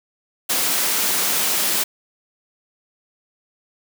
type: high-pass noise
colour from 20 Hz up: white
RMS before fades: -20 dBFS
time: 0.49-1.84 s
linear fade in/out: 10 ms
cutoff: 150 Hz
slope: 48 dB/octave
effects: none